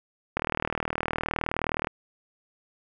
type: click train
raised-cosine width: 0.5 ms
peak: -11 dBFS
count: 60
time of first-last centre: 0.37-1.871 s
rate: 39.3 Hz
effects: none